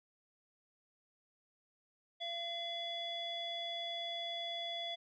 square tone with low-pass filter, 682 Hz, F5, 41 cents flat, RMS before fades -41 dBFS, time 2.2-4.96 s, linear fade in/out 20 ms, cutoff 3400 Hz, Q 7.7, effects none

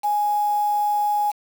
sine tone with quantisation, 830.6 Hz, G#5, in tune, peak -18 dBFS, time 0.03-1.32 s, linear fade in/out 20 ms, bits 6, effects none

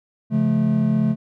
triangle chord, Db augmented, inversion none, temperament just, 138.59 / 173.24 / 216.5 Hz, Db3 / F3 / A3, 0 / -14 / -28 cents, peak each -20 / -22 / -16 dBFS, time 0.3-1.16 s, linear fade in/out 50 ms, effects none

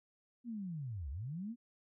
sine linear two-way sweep, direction down then up, 246.9 to 62.1 to 246.9 Hz, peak -39 dBFS, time 0.44-1.56 s, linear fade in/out 50 ms, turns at 1.1 s, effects none

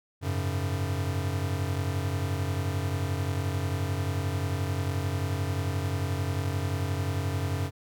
square chord, F# suspended second, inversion none, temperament equal, 92.5 / 103.83 / 138.59 Hz, F#2 / G#2 / C#3, 0 / 0 / 0 cents, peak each -30 / -35 / -34 dBFS, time 0.21-7.71 s, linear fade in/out 50 ms, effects none

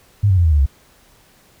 sine tone with pitch steps, 102 / 94.08 / 86.77 / 80.03 / 73.81 / 68.08 Hz, G#2 / F#2 / F2 / D#2 / D2 / C#2, -31 / +29 / -11 / +49 / +9 / -31 cents, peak -10 dBFS, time 0.23-0.662 s, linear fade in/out 10 ms, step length 72 ms, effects pink hiss -52 dBFS RMS until 1.6 s

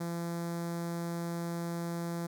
sawtooth tone with notch filter, 170 Hz, F3, 46 cents flat, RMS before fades -36 dBFS, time 0-2.27 s, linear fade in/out 10 ms, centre 2800 Hz, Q 0.95, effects none

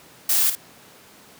blue noise with echo, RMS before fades -19 dBFS, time 0.29-0.5 s, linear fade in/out 5 ms, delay 53 ms, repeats 1, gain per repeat -9 dB, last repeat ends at 0.553 s, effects pink hiss -48 dBFS RMS until 1.39 s + high-pass 150 Hz 12 dB/octave

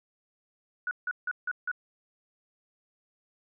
sine tone bursts, 1468 Hz, F#6, 14 cents flat, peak -28 dBFS, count 5, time 0.87-1.715 s, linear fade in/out 2 ms, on 41 ms, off 160 ms, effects none

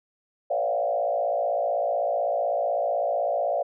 sine tone with frequency modulation, 631 Hz, D#5, 24 cents sharp, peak -22 dBFS, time 0.5-3.63 s, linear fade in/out 10 ms, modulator 55.9 Hz, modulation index 1.9, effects none

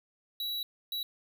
square tone bursts at uneven times, 3911 Hz, B7, 18 cents flat, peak -33 dBFS, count 2, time 0.4-0.63 / 0.92-1.03 s, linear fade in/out 2 ms, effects none

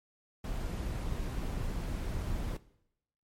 brown noise, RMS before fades -35 dBFS, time 0.44-2.57 s, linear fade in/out 5 ms, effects noise-tail reverb RT60 0.8 s tail -19 dB re dry + MP3 64 kbps

